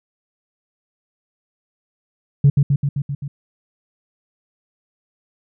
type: tone with echo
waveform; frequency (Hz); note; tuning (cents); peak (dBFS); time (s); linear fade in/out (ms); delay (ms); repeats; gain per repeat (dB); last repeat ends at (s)
sine; 140.9; C#3; +29; -6; 2.44-2.5; 5; 130; 6; -3; 3.28
effects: tanh soft clip ceiling -5 dBFS